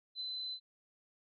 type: tone with ADSR envelope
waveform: sine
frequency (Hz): 4034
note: B7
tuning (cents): +36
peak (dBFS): -36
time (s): 0.15-0.6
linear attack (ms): 56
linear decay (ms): 4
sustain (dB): -2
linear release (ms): 73
effects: none